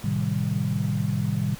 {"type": "chord", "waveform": "sine", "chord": "A half-diminished seventh", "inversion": "none", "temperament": "equal", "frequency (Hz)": [110, 130.81, 155.56, 196], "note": ["A2", "C3", "Eb3", "G3"], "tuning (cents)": [0, 0, 0, 0], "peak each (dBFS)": -28, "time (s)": [0.04, 1.55], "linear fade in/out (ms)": 5, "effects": ["pink hiss -43 dBFS RMS until 1.59 s"]}